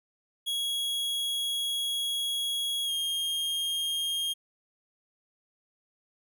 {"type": "tone with pitch glide", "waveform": "45% pulse", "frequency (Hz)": [3322, 3231], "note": ["G#7", "G#7"], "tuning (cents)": [0, -48], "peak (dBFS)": -28, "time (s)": [0.46, 4.34], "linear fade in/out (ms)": 20, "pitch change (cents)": -48, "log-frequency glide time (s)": [2.85, 2.91], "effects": []}